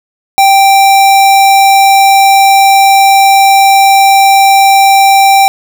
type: tone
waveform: square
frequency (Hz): 784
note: G5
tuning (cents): 0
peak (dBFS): -3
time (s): 0.38-5.48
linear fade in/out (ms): 0
effects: none